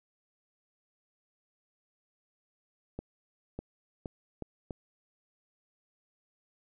accelerating click train, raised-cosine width 2 ms, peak -24 dBFS, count 5, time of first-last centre 2.99-4.708 s, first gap 600 ms, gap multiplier 0.78, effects none

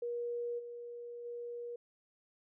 sine tone with level steps, 477.2 Hz, A#4, 41 cents sharp, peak -35 / -43 / -40 dBFS, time 0.02-1.76 s, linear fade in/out 5 ms, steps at 0.58 / 1.24 s, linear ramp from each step 20 ms, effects none

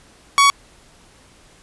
sawtooth tone, 1122 Hz, C#6, 21 cents sharp, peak -6 dBFS, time 0.38-0.5 s, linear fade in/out 0 ms, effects pink hiss -50 dBFS RMS until 1.62 s + resampled to 24000 Hz

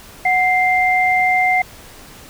sine tone pair together, 739.2 / 2093 Hz, F#5 / C7, -2 / 0 cents, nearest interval octave + tritone, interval 1802 cents, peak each -15 dBFS, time 0.25-1.62 s, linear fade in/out 5 ms, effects pink hiss -40 dBFS RMS until 2.29 s

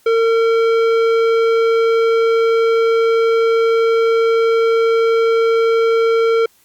sine tone with tanh clipping, 455.4 Hz, A#4, 40 cents flat, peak -13 dBFS, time 0.06-6.46 s, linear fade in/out 5 ms, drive 14 dB, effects white hiss -54 dBFS RMS until 6.64 s + Opus 48 kbps

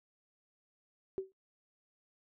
sine tone with exponential decay, 382.2 Hz, G4, 44 cents flat, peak -29 dBFS, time 1.18-1.32 s, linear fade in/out 0 ms, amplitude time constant 29 ms, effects noise-tail reverb RT60 0.1 s tail -17 dB re dry

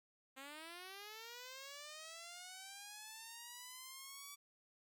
5% pulse linear sweep, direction up, 261.6 to 1152 Hz, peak -39 dBFS, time 0.36-4.36 s, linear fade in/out 20 ms, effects none

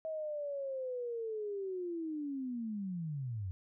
sine linear sweep, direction down, 642 to 87.5 Hz, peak -36 dBFS, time 0.05-3.51 s, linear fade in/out 0 ms, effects none

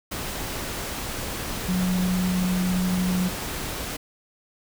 sine tone in noise, 182.5 Hz, F#3, 24 cents flat, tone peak -21 dBFS, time 1.68-3.29 s, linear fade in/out 10 ms, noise pink, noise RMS -31 dBFS, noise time 0.11-3.97 s, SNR +7 dB, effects none

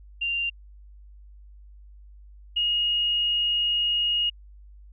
sine tone pair in turn, 2782 / 2870 Hz, F7 / F7, -7 / +47 cents, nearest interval minor second, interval 54 cents, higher second, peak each -24 / -21 dBFS, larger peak second, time 0.21-0.5 / 2.56-4.3 s, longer second, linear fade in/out 10 ms, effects added 50 Hz sine -45 dBFS peak until 4.92 s

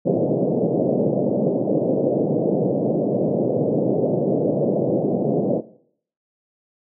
white band-pass noise, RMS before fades -20 dBFS, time 0.05-5.61 s, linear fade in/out 20 ms, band 130 to 600 Hz, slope 48 dB/octave, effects noise-tail reverb RT60 0.6 s tail -17 dB re dry

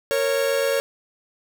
45% pulse tone pair together, 462.7 / 551 Hz, A#4 / C#5, -13 / -11 cents, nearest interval minor third, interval 302 cents, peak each -24 / -21 dBFS, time 0.11-0.8 s, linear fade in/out 0 ms, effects none

